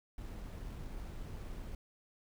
brown noise with sample-and-hold, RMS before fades -44 dBFS, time 0.18-1.75 s, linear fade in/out 2 ms, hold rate 11025 Hz, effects none

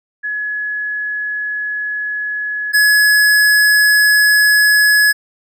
sine / square tone pair in turn, 1693 / 1693 Hz, G#6 / G#6, +33 / +33 cents, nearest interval unison, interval 0 cents, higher neither, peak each -18 / -9 dBFS, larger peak second, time 0.23-2.73 / 2.73-5.13 s, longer first, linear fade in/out 20 ms, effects none

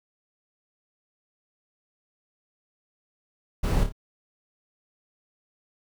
brown noise with echo, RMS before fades -23 dBFS, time 3.63-3.84 s, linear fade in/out 10 ms, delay 28 ms, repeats 3, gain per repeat -6 dB, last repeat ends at 3.924 s, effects none

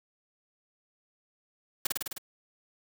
white noise with echo, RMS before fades -27 dBFS, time 1.85-1.87 s, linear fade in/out 5 ms, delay 52 ms, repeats 6, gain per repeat -2 dB, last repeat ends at 2.182 s, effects none

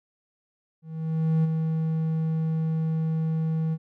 triangle tone with ADSR envelope, 160.1 Hz, D#3, 50 cents sharp, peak -16 dBFS, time 0.82-3.78 s, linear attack 620 ms, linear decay 22 ms, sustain -5 dB, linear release 51 ms, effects none

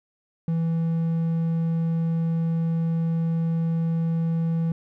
triangle tone, 164.81 Hz, E3, in tune, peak -19 dBFS, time 0.48-4.72 s, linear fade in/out 2 ms, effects none

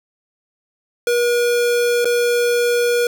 square tone with dropouts, 480.1 Hz, B4, 49 cents flat, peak -15 dBFS, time 1.07-3.07 s, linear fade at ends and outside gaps 2 ms, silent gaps 2.046-2.054 s, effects none

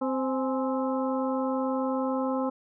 harmonic tone with a mistuned harmonic, 261.6 Hz, C4, in tune, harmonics 1 / 2 / 3 / 4 / 5, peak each -28 / -30 / -35 / -36 / -39 dBFS, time 0.01-2.5 s, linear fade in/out 10 ms, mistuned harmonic 3, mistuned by +100 cents, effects none

